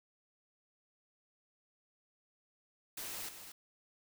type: noise with echo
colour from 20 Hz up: white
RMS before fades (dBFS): -43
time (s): 2.97-3.29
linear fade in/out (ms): 5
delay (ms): 230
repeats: 1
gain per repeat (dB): -8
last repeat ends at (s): 3.52
effects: none